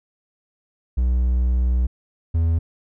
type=tone pair in turn; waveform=triangle; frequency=61.74 / 82.41 Hz; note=B1 / E2; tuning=0 / 0 cents; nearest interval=perfect fourth; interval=500 cents; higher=second; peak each=-14 dBFS; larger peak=neither; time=0.97-1.87 / 2.34-2.59 s; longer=first; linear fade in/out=10 ms; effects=none